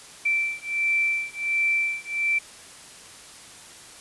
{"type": "beating tone pair", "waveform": "sine", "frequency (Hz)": [2337, 2338.4], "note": ["D7", "D7"], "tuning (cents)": [-9, -8], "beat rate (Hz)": 1.4, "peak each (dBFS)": -25, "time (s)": [0.25, 2.39], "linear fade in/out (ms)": 10, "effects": ["white hiss -45 dBFS RMS until 4 s", "resampled to 24000 Hz"]}